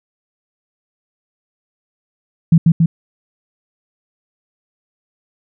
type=tone with echo; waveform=sine; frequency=164.81 Hz; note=E3; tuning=in tune; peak=-4 dBFS; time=2.52-2.58 s; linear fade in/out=5 ms; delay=140 ms; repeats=2; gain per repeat=-2 dB; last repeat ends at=2.86 s; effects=none